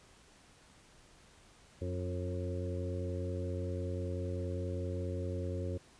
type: harmonic tone with a mistuned harmonic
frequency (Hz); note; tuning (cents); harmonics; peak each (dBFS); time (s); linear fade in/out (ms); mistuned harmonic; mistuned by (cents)
90.3; F#2; -42; 1 / 2 / 3 / 4 / 5 / 6; -36 / -46 / -45 / -44 / -45 / -44; 1.81-5.78; 10; 4; -25
effects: pink hiss -61 dBFS RMS until 5.99 s + resampled to 22050 Hz